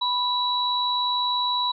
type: tone pair together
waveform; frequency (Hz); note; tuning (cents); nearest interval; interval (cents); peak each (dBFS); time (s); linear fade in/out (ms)
sine; 987.8 / 3917; B5 / B7; 0 / -15; 2 octaves; 2385; -24; 0.01-1.72; 10
effects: none